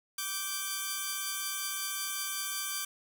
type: tone pair together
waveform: 5% pulse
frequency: 1167 / 1557.8 Hz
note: D6 / G6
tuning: -11 / -11 cents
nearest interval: perfect fourth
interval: 500 cents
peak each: -24 / -25 dBFS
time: 0.18-2.85 s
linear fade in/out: 5 ms
effects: none